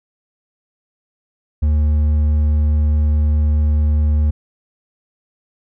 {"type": "tone with hard clipping", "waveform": "triangle", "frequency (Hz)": 75.4, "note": "D2", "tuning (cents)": 46, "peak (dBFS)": -13, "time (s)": [1.62, 4.31], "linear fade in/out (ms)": 10, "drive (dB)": 7, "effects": []}